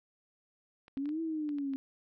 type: clicks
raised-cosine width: 0.3 ms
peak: -38 dBFS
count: 7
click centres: 0.881 / 0.975 / 1.057 / 1.091 / 1.491 / 1.585 / 1.736 s
type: exponential two-way sweep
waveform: sine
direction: up then down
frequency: 267 to 329.6 to 267 Hz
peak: -32 dBFS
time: 0.97-1.76 s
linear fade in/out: 0 ms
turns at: 1.21 s
effects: none